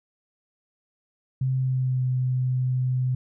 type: tone with pitch glide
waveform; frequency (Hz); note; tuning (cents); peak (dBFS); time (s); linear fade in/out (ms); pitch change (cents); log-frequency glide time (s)
sine; 130.8 to 127.66; C3 to C3; 0 to -42; -21; 1.41-3.15; 5; -42; 1.54-2.04
effects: none